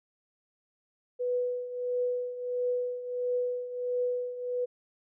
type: tone with tremolo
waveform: sine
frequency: 493.9 Hz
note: B4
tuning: in tune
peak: -25 dBFS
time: 1.19-4.66 s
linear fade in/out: 20 ms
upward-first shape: triangle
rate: 1.5 Hz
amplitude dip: 75%
effects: none